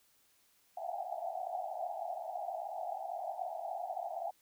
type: band-pass noise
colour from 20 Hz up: pink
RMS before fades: -40 dBFS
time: 0.77-4.31 s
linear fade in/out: 5 ms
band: 660 to 800 Hz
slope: 96 dB/octave
effects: white hiss -70 dBFS RMS until 4.41 s